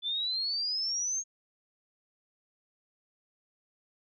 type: exponential sweep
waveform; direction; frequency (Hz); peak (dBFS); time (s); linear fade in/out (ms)
sine; up; 3475 to 6530; -29; 0.02-1.24; 50
effects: none